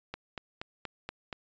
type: click train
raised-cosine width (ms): 0.3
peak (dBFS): -21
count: 6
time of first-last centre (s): 0.14-1.328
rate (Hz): 4.21
effects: resampled to 16000 Hz